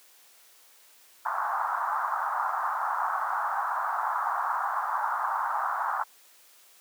pink band-pass noise, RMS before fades -29 dBFS, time 1.25-6.04 s, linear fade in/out 10 ms, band 790 to 1400 Hz, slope 48 dB/octave, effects white hiss -57 dBFS RMS until 6.8 s + high-pass 400 Hz 12 dB/octave

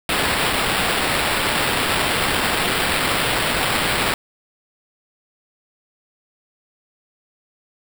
white noise with sample-and-hold, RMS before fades -20 dBFS, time 0.09-4.14 s, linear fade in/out 2 ms, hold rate 6300 Hz, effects none

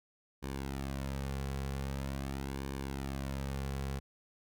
sawtooth tone with flanger, 68 Hz, C#2, 33 cents flat, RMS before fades -38 dBFS, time 0.42-4 s, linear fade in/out 20 ms, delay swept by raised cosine 1.5 to 3.3 ms, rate 0.44 Hz, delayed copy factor -0.6, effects none

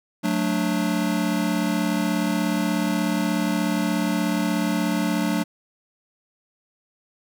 square chord, D major, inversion first, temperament just, 183.54 / 220.2 / 293.7 Hz, F#3 / A3 / D4, -14 / +2 / 0 cents, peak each -26 dBFS, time 0.23-5.44 s, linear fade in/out 20 ms, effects none

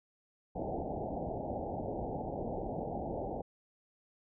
white low-pass noise, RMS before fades -38 dBFS, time 0.55-3.42 s, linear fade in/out 10 ms, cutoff 830 Hz, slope 96 dB/octave, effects none

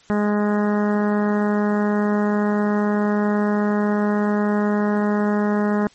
harmonic tone, 207.7 Hz, G#3, in tune, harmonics 1 / 2 / 3 / 4 / 5 / 6 / 7 / 8 / 9, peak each -18 / -24 / -28 / -30 / -32 / -34 / -35 / -36 / -37 dBFS, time 0.1-5.87 s, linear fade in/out 0 ms, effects white hiss -52 dBFS RMS until 5.94 s + MP3 32 kbps

